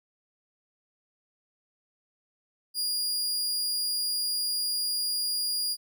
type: tone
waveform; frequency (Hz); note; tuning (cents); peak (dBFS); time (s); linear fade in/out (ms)
sawtooth; 4844; D#8; -47; -24; 2.74-5.77; 50
effects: none